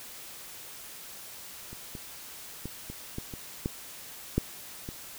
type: clicks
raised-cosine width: 3 ms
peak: -30 / -27 / -23 / -26 / -21 / -26 / -16 / -11 / -24 dBFS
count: 9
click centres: 1.73 / 1.952 / 2.656 / 2.9 / 3.184 / 3.338 / 3.659 / 4.38 / 4.889 s
effects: white hiss -45 dBFS RMS until 5.18 s